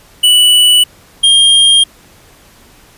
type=tone pair in turn; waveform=square; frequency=2960 / 3217 Hz; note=F#7 / G7; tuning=0 / +44 cents; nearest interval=minor second; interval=144 cents; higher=second; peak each=-5 dBFS; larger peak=neither; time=0.23-0.84 / 1.23-1.84 s; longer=neither; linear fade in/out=10 ms; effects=pink hiss -43 dBFS RMS until 2.97 s + resampled to 32000 Hz